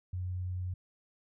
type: tone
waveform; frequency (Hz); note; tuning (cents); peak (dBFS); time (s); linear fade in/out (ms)
sine; 91; F#2; -28; -33; 0.13-0.74; 5
effects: none